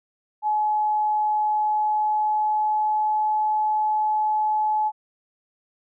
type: tone with pitch glide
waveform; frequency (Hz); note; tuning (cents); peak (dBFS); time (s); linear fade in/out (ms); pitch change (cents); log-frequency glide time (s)
sine; 850 to 855.9; G#5 to A5; +40 to -48; -19; 0.42-4.92; 50; +12; 1.47-3.34
effects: none